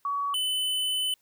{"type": "tone pair in turn", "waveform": ["sine", "square"], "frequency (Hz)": [1130, 3017], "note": ["C#6", "F#7"], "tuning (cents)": [33, 33], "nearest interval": "octave + perfect fourth", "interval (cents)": 1700, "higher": "second", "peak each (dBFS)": -26, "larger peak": "neither", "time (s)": [[0.05, 0.34], [0.34, 1.14]], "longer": "second", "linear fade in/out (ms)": 2, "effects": ["white hiss -69 dBFS RMS until 1.21 s"]}